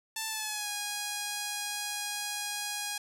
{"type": "tone with pitch glide", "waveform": "5% pulse", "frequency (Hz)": [884, 824.8], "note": ["A5", "G#5"], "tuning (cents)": [8, -12], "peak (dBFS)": -21, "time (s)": [0.16, 2.98], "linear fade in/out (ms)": 5, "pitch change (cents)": -120, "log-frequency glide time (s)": [0.28, 0.68], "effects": []}